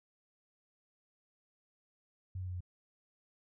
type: tone with pitch steps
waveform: sine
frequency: 93 / 91.83 / 90.67 / 89.52 Hz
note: F#2 / F#2 / F#2 / F2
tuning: +9 / -13 / -35 / +43 cents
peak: -37 dBFS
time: 2.35-2.606 s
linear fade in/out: 5 ms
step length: 64 ms
effects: none